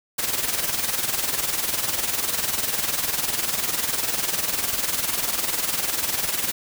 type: noise with tremolo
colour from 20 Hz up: white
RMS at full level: -22 dBFS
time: 0.18-6.52 s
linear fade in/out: 10 ms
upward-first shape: sine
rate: 20 Hz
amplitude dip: 65%
effects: none